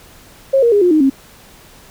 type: tone with pitch steps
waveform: sine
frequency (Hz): 540 / 470.1 / 409.2 / 356.3 / 310.1 / 270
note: C#5 / A#4 / G#4 / F4 / D#4 / C#4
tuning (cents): -45 / +15 / -26 / +35 / -6 / -45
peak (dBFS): -8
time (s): 0.53-1.1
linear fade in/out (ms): 10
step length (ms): 95
effects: pink hiss -43 dBFS RMS until 1.9 s